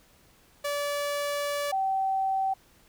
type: tone pair in turn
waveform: sawtooth / sine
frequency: 577 / 770.2 Hz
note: D5 / G5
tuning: -31 / -31 cents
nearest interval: perfect fourth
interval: 500 cents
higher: second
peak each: -24 dBFS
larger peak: neither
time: 0.64-1.72 / 1.72-2.54 s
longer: first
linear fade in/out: 10 ms
effects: pink hiss -60 dBFS RMS until 2.88 s